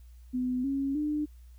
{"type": "tone with pitch steps", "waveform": "sine", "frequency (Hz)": [251.8, 274.6, 299.4], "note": ["B3", "C#4", "D4"], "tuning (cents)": [34, -16, 33], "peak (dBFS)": -27, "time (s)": [0.33, 1.26], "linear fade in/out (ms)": 20, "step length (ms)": 310, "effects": ["added 60 Hz sine -48 dBFS peak until 1.58 s", "white hiss -69 dBFS RMS until 1.58 s"]}